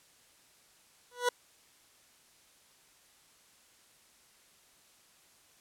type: tone with exponential growth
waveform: 20% pulse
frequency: 489.7 Hz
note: B4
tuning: 15 cents flat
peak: -18 dBFS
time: 1.11-1.29 s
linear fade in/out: 5 ms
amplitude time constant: 39 ms
effects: white hiss -63 dBFS RMS until 5.6 s + low-pass 11000 Hz 12 dB/octave